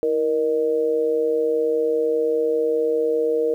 sine tone with amplitude modulation, 469.1 Hz, A#4, 11 cents sharp, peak -14 dBFS, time 0.03-3.54 s, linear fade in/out 0 ms, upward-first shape sine, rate 145 Hz, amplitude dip 75%, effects 9-bit

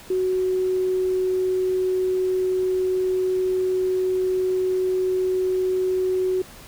sine tone, 371.3 Hz, F#4, 6 cents sharp, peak -19 dBFS, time 0.1-6.42 s, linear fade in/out 5 ms, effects pink hiss -44 dBFS RMS until 6.67 s

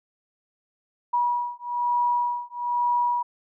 sine beating tone pair, 966 / 967.1 Hz, B5 / B5, -39 / -37 cents, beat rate 1.1 Hz, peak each -25 / -25 dBFS, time 1.13-3.23 s, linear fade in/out 10 ms, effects none

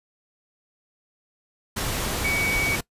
sine tone in noise, 2256 Hz, C#7, 30 cents sharp, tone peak -23 dBFS, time 2.24-2.76 s, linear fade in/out 10 ms, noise pink, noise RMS -27 dBFS, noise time 1.76-2.81 s, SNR +1 dB, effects noise-tail reverb RT60 0.1 s tail -21 dB re dry + resampled to 32000 Hz

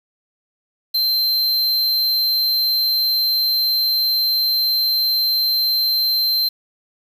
square tone, 4121 Hz, C8, 27 cents flat, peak -16 dBFS, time 0.94-6.49 s, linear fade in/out 10 ms, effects 7-bit

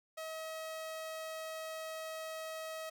sawtooth tone, 638 Hz, D#5, 43 cents sharp, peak -37 dBFS, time 0.17-2.9 s, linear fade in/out 10 ms, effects none

